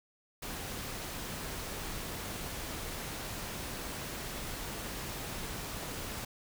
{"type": "noise", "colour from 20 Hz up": "pink", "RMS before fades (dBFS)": -40, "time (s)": [0.42, 6.25], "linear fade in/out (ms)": 5, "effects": []}